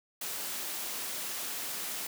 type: high-pass noise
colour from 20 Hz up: white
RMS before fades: -37 dBFS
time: 0.21-2.07 s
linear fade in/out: 5 ms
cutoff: 180 Hz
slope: 12 dB/octave
effects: none